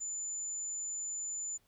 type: tone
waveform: sine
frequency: 7030 Hz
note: A8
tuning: 2 cents flat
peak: -36 dBFS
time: 0-1.58 s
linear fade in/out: 20 ms
effects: pink hiss -72 dBFS RMS until 1.67 s